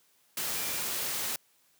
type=tone in noise; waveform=sine; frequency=2370 Hz; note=D7; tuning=15 cents sharp; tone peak=-44 dBFS; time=0.56-0.81 s; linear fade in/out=2 ms; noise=white; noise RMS=-33 dBFS; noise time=0.37-1.36 s; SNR=-14 dB; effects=white hiss -67 dBFS RMS until 1.79 s + high-pass 100 Hz 12 dB/octave